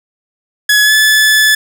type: tone with pitch glide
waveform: sawtooth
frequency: 1691 to 1730.5 Hz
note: G#6 to A6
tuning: +31 to -29 cents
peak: -3 dBFS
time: 0.69-1.55 s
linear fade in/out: 5 ms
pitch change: +40 cents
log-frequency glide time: 0.83-0.93 s
effects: none